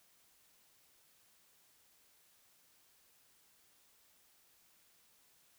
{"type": "silence", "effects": ["white hiss -69 dBFS RMS until 5.58 s"]}